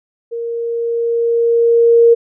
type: tone with level ramp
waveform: sine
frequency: 466.2 Hz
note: A#4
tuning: in tune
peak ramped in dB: -20 to -4 dBFS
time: 0.31-2.15 s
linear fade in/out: 20 ms
effects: none